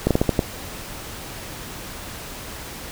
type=slowing click train; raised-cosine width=2 ms; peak=-3 dBFS; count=6; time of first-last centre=0.07-0.392 s; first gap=37 ms; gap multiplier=1.28; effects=pink hiss -35 dBFS RMS until 2.91 s